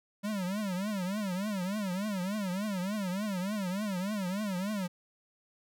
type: tone with vibrato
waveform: square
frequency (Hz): 195.9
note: G3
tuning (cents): -1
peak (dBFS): -32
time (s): 0.23-4.88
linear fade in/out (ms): 20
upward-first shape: triangle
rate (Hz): 3.4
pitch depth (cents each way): 200
effects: none